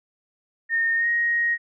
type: tone with pitch glide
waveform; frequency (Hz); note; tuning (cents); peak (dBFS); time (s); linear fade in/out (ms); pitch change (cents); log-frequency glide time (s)
sine; 1833 to 1876.9; A#6 to A#6; -30 to +11; -19; 0.69-1.58; 50; +41; 0.96-1.08
effects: none